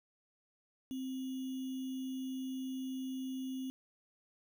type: tone with sample-and-hold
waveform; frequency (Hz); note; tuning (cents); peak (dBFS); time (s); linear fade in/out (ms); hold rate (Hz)
sine; 261.6; C4; 0; -37; 0.91-3.7; 0; 3150
effects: none